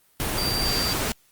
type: tone in noise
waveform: sine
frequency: 4699 Hz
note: D8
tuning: in tune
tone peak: -25 dBFS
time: 0.38-0.93 s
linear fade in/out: 0 ms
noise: pink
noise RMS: -26 dBFS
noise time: 0.2-1.12 s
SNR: -2 dB
effects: white hiss -61 dBFS RMS until 1.31 s + Opus 32 kbps